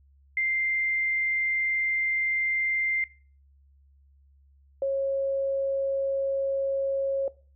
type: tone pair in turn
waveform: sine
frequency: 2093 / 545.6 Hz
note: C7 / C#5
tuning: 0 / -28 cents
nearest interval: octave + major seventh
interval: 2328 cents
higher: first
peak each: -23 dBFS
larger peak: neither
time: 0.37-3.04 / 4.82-7.28 s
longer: first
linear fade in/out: 2 ms
effects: noise-tail reverb RT60 0.4 s tail -21 dB re dry + added 69 Hz sine -56 dBFS peak until 7.55 s